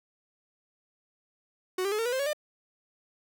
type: tone with pitch steps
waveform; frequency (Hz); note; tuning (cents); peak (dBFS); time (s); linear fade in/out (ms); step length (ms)
45% pulse; 370 / 396.6 / 425 / 455.5 / 488.2 / 523.3 / 560.8 / 601.1; F#4 / G4 / G#4 / A#4 / B4 / C5 / C#5 / D5; 0 / +20 / +40 / -40 / -20 / 0 / +20 / +40; -27; 1.78-2.332; 5; 69
effects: none